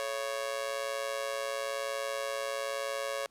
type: tone with amplitude modulation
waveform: sawtooth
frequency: 555 Hz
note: C#5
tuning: 2 cents sharp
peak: -25 dBFS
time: 0-3.26 s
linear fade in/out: 0 ms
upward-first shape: sine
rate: 121 Hz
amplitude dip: 85%
effects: pink hiss -69 dBFS RMS until 3.3 s + low-pass 12000 Hz 12 dB/octave